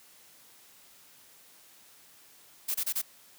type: noise bursts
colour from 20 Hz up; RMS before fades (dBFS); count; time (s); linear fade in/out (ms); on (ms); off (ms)
blue; -30; 4; 2.68-3.018; 10; 65; 26
effects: white hiss -57 dBFS RMS until 3.38 s + high-pass 100 Hz 12 dB/octave